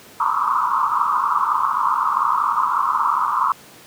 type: band-pass noise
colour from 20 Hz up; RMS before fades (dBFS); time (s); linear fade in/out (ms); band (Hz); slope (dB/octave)
pink; -19; 0.2-3.52; 2; 940 to 1300; 96
effects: pink hiss -44 dBFS RMS until 3.86 s + high-pass 150 Hz 12 dB/octave